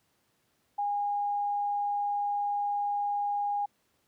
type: tone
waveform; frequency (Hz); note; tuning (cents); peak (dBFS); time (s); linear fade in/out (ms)
sine; 817; G#5; -29; -27; 0.78-3.66; 10
effects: pink hiss -72 dBFS RMS until 4.07 s + high-pass 100 Hz 12 dB/octave